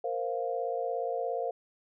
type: chord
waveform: sine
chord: Bb suspended second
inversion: none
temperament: equal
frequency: 466.2 / 523.3 / 698.5 Hz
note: Bb4 / C5 / F5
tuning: 0 / 0 / 0 cents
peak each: -34 dBFS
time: 0.04-1.51 s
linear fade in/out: 5 ms
effects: none